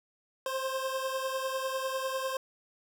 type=beating tone pair; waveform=25% pulse; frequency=525 / 535 Hz; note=C5 / C5; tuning=+6 / +38 cents; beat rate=10 Hz; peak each=-29 / -33 dBFS; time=0.46-2.37 s; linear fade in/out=2 ms; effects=none